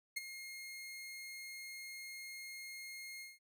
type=tone with ADSR envelope; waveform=sawtooth; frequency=2140 Hz; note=C7; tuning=38 cents sharp; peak=-31 dBFS; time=0.16-3.39 s; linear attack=12 ms; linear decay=20 ms; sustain=-12 dB; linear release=180 ms; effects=none